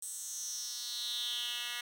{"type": "tone with high-pass filter sweep", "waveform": "10% pulse", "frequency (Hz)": 241.1, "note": "B3", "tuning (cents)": -41, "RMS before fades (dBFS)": -39, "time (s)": [0.02, 1.81], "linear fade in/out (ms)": 5, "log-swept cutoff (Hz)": [8300, 2300], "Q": 4.6, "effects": []}